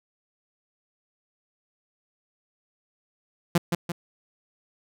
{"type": "tone with echo", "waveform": "sawtooth", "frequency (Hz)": 172, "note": "F3", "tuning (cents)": -26, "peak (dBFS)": -13, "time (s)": [3.55, 3.58], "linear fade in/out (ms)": 5, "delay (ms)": 170, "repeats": 2, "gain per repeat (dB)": -5, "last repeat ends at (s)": 3.92, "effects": []}